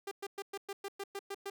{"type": "tone bursts", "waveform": "sawtooth", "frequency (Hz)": 397.2, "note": "G4", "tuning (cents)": 23, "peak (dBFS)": -34, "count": 10, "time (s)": [0.07, 1.5], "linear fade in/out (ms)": 5, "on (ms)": 44, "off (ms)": 110, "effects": []}